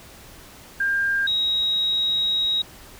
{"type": "tone pair in turn", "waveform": "sine", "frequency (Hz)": [1600, 3805], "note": ["G6", "A#7"], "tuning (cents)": [35, 35], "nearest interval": "octave + minor third", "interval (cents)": 1500, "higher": "second", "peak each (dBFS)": -19, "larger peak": "neither", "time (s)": [[0.8, 1.27], [1.27, 2.62]], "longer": "second", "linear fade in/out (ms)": 5, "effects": ["pink hiss -45 dBFS RMS until 2.99 s"]}